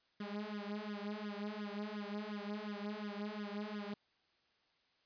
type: tone with flanger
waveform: sawtooth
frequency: 207.7 Hz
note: G#3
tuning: in tune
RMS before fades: -43 dBFS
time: 0.2-3.94 s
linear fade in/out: 5 ms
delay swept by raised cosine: 0.58 to 4.68 ms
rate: 2.8 Hz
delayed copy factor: +1
effects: white hiss -75 dBFS RMS until 5.05 s + resampled to 11025 Hz